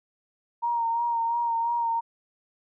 sine tone with vibrato, 932.3 Hz, A#5, in tune, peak -23 dBFS, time 0.62-2.01 s, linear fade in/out 20 ms, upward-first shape sine, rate 2.9 Hz, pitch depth 30 cents each way, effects none

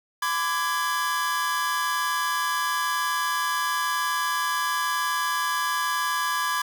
45% pulse tone cluster, 1011 / 1170 / 1662 Hz, B5 / D6 / G#6, +40 / -7 / +1 cents, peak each -28 dBFS, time 0.22-6.62 s, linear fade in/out 5 ms, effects none

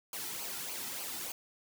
white noise with flanger, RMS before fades -40 dBFS, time 0.13-1.32 s, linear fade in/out 2 ms, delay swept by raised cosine 0.54 to 1.84 ms, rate 3.4 Hz, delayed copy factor -0.65, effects none

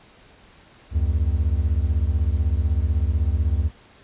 triangle beating tone pair, 70.2 / 86.2 Hz, C#2 / F2, +22 / -22 cents, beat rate 16 Hz, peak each -18 / -20 dBFS, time 0.91-3.71 s, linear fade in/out 50 ms, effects pink hiss -51 dBFS RMS until 4.03 s + resampled to 8000 Hz

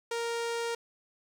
sawtooth tone with low-pass filter, 466.2 Hz, A#4, in tune, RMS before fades -33 dBFS, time 0.11-0.75 s, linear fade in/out 5 ms, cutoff 8200 Hz, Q 0.9, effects 9-bit

